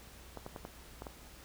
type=clicks; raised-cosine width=1 ms; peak=-28 dBFS; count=6; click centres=0.373 / 0.464 / 0.562 / 0.651 / 1.021 / 1.068 s; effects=added 60 Hz sine -56 dBFS peak until 1.44 s + pink hiss -55 dBFS RMS until 1.44 s